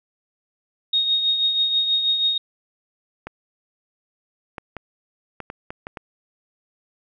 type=tone with tremolo; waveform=sine; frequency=3729 Hz; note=A#7; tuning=in tune; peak=-15 dBFS; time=0.93-2.38 s; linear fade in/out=5 ms; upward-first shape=triangle; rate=6.2 Hz; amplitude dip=55%
type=clicks; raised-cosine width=0.5 ms; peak=-17 dBFS; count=8; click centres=3.27 / 4.582 / 4.767 / 5.403 / 5.501 / 5.705 / 5.869 / 5.972 s
effects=none